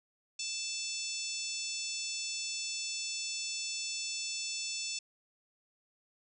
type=harmonic tone with a mistuned harmonic; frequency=880 Hz; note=A5; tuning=in tune; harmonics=3 / 4 / 5 / 6 / 7 / 8 / 9; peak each=-42 / -45 / -44 / -41 / -44 / -43 / -45 dBFS; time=0.39-4.99 s; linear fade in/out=5 ms; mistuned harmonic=6; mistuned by=+26 cents; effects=none